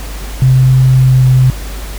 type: tone with pitch glide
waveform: sine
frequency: 130 to 128.73 Hz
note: C3 to C3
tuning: -11 to -28 cents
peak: -4 dBFS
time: 0.42-1.5 s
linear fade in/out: 0 ms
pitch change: -17 cents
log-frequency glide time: 1.02-1.31 s
effects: added 50 Hz sine -21 dBFS peak until 1.98 s + pink hiss -29 dBFS RMS until 1.98 s